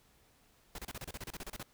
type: noise bursts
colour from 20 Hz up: pink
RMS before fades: -43 dBFS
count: 14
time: 0.75-1.629 s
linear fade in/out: 2 ms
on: 34 ms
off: 31 ms
effects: pink hiss -67 dBFS RMS until 1.73 s